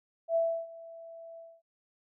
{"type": "tone with ADSR envelope", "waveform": "sine", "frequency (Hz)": 663, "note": "E5", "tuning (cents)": 10, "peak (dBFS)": -23, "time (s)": [0.28, 1.62], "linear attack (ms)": 76, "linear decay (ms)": 310, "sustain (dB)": -21, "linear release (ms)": 240, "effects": []}